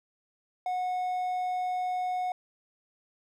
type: tone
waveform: triangle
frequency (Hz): 731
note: F#5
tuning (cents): -21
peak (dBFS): -26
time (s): 0.66-2.32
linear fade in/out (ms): 2
effects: none